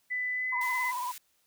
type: tone with pitch glide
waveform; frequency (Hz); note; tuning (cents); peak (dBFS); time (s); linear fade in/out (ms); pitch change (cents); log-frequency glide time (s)
sine; 1997 to 2027; B6 to B6; +19 to +45; -29; 0.1-0.92; 20; +26; 0.34-0.54
type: tone with vibrato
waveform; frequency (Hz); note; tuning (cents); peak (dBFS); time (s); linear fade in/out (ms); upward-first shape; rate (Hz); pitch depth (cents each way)
sine; 990; B5; +4; -31; 0.52-1.12; 10; triangle; 18; 71
type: high-pass noise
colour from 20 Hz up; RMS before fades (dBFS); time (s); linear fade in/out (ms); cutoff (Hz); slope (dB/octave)
white; -44; 0.61-1.18; 2; 1400; 24
effects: white hiss -71 dBFS RMS until 1.46 s